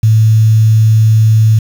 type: tone with quantisation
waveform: sine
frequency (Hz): 110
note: A2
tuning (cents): 0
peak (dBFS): -4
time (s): 0.03-1.59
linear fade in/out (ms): 5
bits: 5
effects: none